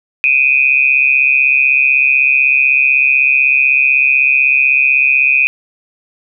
sine tone with amplitude modulation, 2490 Hz, D#7, 1 cent sharp, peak -4 dBFS, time 0.24-5.47 s, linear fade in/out 0 ms, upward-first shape sine, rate 136 Hz, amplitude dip 85%, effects none

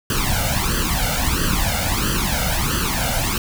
pink noise with flanger, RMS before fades -20 dBFS, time 0.1-3.38 s, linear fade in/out 2 ms, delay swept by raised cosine 0.65 to 1.41 ms, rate 1.5 Hz, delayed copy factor +0.85, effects none

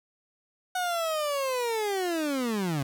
30% pulse linear sweep, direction down, 740 to 131.3 Hz, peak -24 dBFS, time 0.75-2.83 s, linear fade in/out 5 ms, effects none

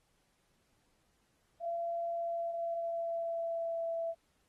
sine tone with pitch glide, 680 to 665.2 Hz, F5 to E5, -46 to +16 cents, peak -33 dBFS, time 1.6-4.15 s, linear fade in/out 50 ms, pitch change -38 cents, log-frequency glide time 2.08-3.93 s, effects pink hiss -75 dBFS RMS until 4.48 s + AAC 32 kbps

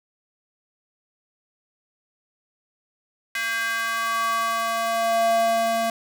square tone with high-pass filter sweep, 227.8 Hz, A#3, 40 cents flat, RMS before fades -23 dBFS, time 3.35-5.9 s, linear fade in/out 2 ms, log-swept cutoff 1800 to 500 Hz, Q 3.6, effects none

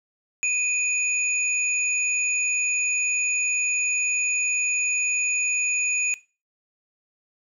sine tone pair together, 2489 / 6879 Hz, D#7 / A8, 0 / -40 cents, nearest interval octave + tritone, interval 1760 cents, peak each -22 / -27 dBFS, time 0.43-6.14 s, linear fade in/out 0 ms, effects noise-tail reverb RT60 0.3 s tail -17 dB re dry

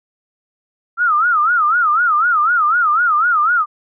sine tone with vibrato, 1318.5 Hz, E6, in tune, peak -11 dBFS, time 0.97-3.66 s, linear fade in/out 50 ms, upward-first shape sine, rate 4 Hz, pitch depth 180 cents each way, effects none

